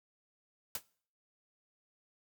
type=noise with exponential decay; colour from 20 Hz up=white; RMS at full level=-32 dBFS; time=0.75-0.83 s; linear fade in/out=2 ms; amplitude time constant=16 ms; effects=noise-tail reverb RT60 0.5 s tail -22 dB re dry